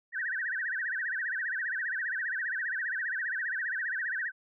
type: tone with vibrato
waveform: sine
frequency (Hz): 1700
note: G#6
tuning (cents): +40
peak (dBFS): -30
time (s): 0.12-4.32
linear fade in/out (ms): 50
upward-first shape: sine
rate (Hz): 15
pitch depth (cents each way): 210
effects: none